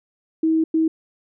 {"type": "tone bursts at uneven times", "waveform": "sine", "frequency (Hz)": 320.7, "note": "E4", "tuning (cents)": -48, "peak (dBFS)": -15, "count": 2, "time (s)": [[0.43, 0.64], [0.74, 0.88]], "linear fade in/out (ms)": 5, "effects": []}